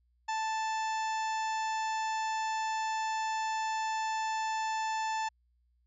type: harmonic tone with a mistuned harmonic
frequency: 880 Hz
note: A5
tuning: in tune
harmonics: 1 / 2 / 3 / 4 / 5 / 6 / 7 / 8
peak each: -31 / -40 / -44 / -49 / -51 / -49 / -53 / -49 dBFS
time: 0.28-5.29 s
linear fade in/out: 10 ms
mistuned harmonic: 5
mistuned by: -20 cents
effects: added 60 Hz sine -68 dBFS peak until 5.86 s